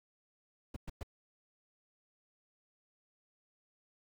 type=noise bursts; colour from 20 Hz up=brown; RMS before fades=-41 dBFS; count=3; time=0.74-1.032 s; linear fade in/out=5 ms; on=24 ms; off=110 ms; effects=none